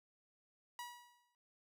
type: tone with exponential decay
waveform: sawtooth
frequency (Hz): 967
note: B5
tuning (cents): -37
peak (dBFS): -39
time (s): 0.79-1.35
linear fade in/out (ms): 1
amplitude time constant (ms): 120
effects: none